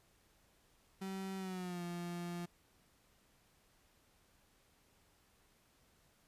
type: tone with pitch glide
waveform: 35% pulse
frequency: 191.7 to 173.77 Hz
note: G3 to F3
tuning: -38 to -8 cents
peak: -39 dBFS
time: 1.01-2.46 s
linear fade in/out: 10 ms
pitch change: -170 cents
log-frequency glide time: 1.37-1.83 s
effects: pink hiss -71 dBFS RMS until 6.27 s + resampled to 32000 Hz